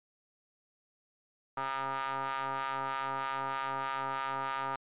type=ring-modulated tone; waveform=sawtooth; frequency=134.8 Hz; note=C#3; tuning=48 cents flat; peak=-26 dBFS; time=1.57-4.76 s; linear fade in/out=5 ms; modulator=1080 Hz; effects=resampled to 8000 Hz